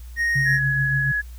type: tone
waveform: triangle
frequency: 1864.7 Hz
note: A#6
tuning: in tune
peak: -17 dBFS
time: 0.16-0.6 s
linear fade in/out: 50 ms
type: tone with tremolo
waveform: sine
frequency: 137 Hz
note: C#3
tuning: 20 cents flat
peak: -20 dBFS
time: 0.35-1.12 s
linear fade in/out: 10 ms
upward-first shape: sine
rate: 7 Hz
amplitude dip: 45%
type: tone with vibrato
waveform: sine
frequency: 1683 Hz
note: G#6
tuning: 23 cents sharp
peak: -20 dBFS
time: 0.45-1.22 s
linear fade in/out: 20 ms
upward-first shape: square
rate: 20 Hz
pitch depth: 10 cents each way
effects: added 60 Hz sine -35 dBFS peak until 1.38 s + white hiss -53 dBFS RMS until 1.38 s

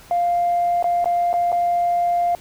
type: tone with dropouts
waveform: sine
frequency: 698.5 Hz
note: F5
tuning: in tune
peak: -15 dBFS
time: 0.11-2.35 s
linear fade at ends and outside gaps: 1 ms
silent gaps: 0.826-0.842 / 1.044-1.057 / 1.33-1.339 / 1.519-1.526 s
effects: tanh soft clip ceiling -12 dBFS + pink hiss -46 dBFS RMS until 2.4 s

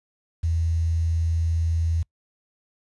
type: tone with quantisation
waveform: sine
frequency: 82.41 Hz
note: E2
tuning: in tune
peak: -20 dBFS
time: 0.43-2.03 s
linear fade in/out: 10 ms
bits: 8
effects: noise-tail reverb RT60 0.1 s tail -25 dB re dry + resampled to 24000 Hz

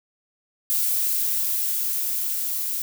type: noise with level ramp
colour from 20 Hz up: violet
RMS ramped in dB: -22 to -27 dBFS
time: 0.7-2.82 s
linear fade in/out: 0 ms
effects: none

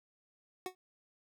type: tone with exponential decay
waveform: 25% pulse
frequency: 369.4 Hz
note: F#4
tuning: 3 cents flat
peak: -30 dBFS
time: 0.66-0.75 s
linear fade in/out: 1 ms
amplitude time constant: 19 ms
effects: none

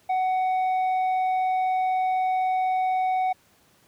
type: tone with tanh clipping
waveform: sine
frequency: 746 Hz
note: F#5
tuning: 14 cents sharp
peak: -22 dBFS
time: 0.09-3.33 s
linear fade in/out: 10 ms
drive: 5 dB
effects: pink hiss -60 dBFS RMS until 3.87 s + high-pass 80 Hz 12 dB/octave

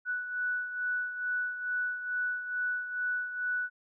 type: beating tone pair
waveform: sine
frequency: 1480 / 1482.3 Hz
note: F#6 / F#6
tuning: 0 / +3 cents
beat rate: 2.3 Hz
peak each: -31 / -38 dBFS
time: 0.05-3.7 s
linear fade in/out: 50 ms
effects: none

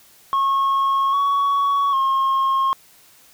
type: tone with pitch steps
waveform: sine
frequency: 1091 / 1121 / 1075 Hz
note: C#6 / C#6 / C6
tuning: -28 / +19 / +47 cents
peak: -13 dBFS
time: 0.33-2.73 s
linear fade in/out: 0 ms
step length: 800 ms
effects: tanh soft clip ceiling -15 dBFS + white hiss -51 dBFS RMS until 3.33 s

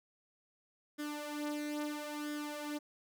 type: tone with flanger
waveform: sawtooth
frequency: 296.7 Hz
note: D4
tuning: 18 cents sharp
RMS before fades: -40 dBFS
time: 0.98-2.79 s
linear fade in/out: 20 ms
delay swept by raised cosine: 0.58 to 3.88 ms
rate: 0.75 Hz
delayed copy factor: +0.7
effects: none

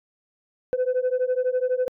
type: beating tone pair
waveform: sine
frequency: 500 / 512 Hz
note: B4 / C5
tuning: +21 / -38 cents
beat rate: 12 Hz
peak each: -22 dBFS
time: 0.73-1.88 s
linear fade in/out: 0 ms
effects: tanh soft clip ceiling -17 dBFS

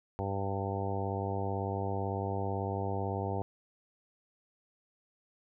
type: harmonic tone with a mistuned harmonic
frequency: 98 Hz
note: G2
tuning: in tune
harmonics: 1 / 2 / 3 / 4 / 5 / 6 / 7 / 8 / 9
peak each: -35 / -41 / -43 / -40 / -40 / -46 / -41 / -41 / -42 dBFS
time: 0.19-3.42 s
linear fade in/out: 0 ms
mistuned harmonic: 9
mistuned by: +25 cents
effects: none

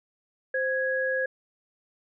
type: tone pair together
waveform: sine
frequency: 522 / 1661.2 Hz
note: C5 / G#6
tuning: -4 / 0 cents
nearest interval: octave + minor sixth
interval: 2004 cents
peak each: -27 dBFS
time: 0.54-1.26 s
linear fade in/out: 5 ms
effects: none

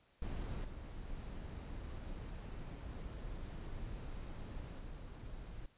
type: noise with level steps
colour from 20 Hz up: brown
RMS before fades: -41 / -47 / -45 / -48 dBFS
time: 0.22-5.66 s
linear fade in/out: 2 ms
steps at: 0.64 / 1.09 / 4.79 s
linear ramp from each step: 5 ms
effects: pink hiss -71 dBFS RMS until 5.77 s + resampled to 8000 Hz

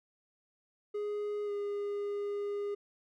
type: tone with pitch glide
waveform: triangle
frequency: 415.3 to 407.9 Hz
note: G#4 to G#4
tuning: 0 to -31 cents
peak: -31 dBFS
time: 0.94-2.75 s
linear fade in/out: 10 ms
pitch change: -31 cents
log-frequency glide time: 1.45-1.51 s
effects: none

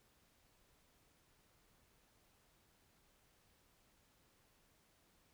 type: silence
effects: pink hiss -73 dBFS RMS until 5.33 s

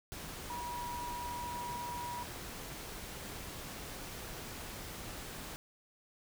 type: tone in noise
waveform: sine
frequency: 966 Hz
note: B5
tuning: 39 cents flat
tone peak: -39 dBFS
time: 0.5-2.23 s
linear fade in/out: 0 ms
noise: pink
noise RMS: -45 dBFS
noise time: 0.12-5.56 s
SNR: +3 dB
effects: none

